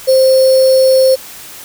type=tone with sample-and-hold; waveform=sine; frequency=525 Hz; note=C5; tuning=6 cents sharp; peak=-5 dBFS; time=0.07-1.16 s; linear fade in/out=20 ms; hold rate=4900 Hz; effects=white hiss -32 dBFS RMS until 1.64 s